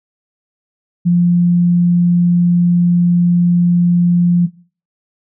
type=tone; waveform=sine; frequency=174.61 Hz; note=F3; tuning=in tune; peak=-8 dBFS; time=1.05-4.47 s; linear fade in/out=20 ms; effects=noise-tail reverb RT60 0.4 s tail -18 dB re dry